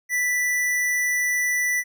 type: tone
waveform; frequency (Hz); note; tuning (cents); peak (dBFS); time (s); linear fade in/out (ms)
square; 1975.5; B6; 0; -21; 0.09-1.84; 50
effects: none